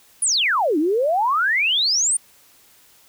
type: exponential two-way sweep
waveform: sine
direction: down then up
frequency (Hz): 10548 to 287.7 to 9360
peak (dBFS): -16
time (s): 0.22-2.17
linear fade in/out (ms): 5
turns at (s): 0.78
effects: white hiss -53 dBFS RMS until 3.08 s